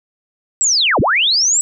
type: linear two-way sweep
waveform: sine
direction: down then up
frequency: 7902 to 62.7 to 7902 Hz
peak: -11 dBFS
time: 0.61-1.61 s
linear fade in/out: 0 ms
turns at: 1 s
effects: none